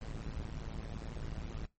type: noise with amplitude modulation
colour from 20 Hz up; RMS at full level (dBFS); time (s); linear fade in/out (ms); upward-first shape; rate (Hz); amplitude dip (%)
brown; -37; 0.01-1.66; 5; sine; 111; 95
effects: noise-tail reverb RT60 0.2 s tail -20 dB re dry + MP3 32 kbps